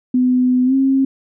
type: tone with pitch glide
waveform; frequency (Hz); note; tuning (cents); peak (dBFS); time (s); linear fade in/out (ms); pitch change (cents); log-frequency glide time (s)
sine; 251.9 to 268.4; B3 to C4; +34 to +44; -11; 0.14-1.05; 5; +110; 0.65-0.74
effects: none